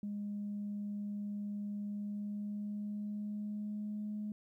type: tone with pitch glide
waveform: sine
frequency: 205.4 to 210.3 Hz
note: G#3 to G#3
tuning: -19 to +22 cents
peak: -36 dBFS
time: 0.03-4.32 s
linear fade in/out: 2 ms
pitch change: +41 cents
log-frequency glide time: 1.85-4.15 s
effects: tanh soft clip ceiling -33 dBFS + 13-bit